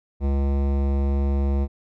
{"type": "tone with hard clipping", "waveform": "sine", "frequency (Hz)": 69.3, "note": "C#2", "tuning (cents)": 0, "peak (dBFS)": -21, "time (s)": [0.2, 1.68], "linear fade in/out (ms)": 50, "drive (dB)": 17, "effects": []}